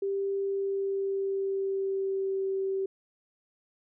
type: tone with pitch glide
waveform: sine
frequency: 394 to 386.1 Hz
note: G4 to G4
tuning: +9 to -26 cents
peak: -27 dBFS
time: 0.02-2.86 s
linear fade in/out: 5 ms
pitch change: -35 cents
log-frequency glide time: 0.39-2.47 s
effects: none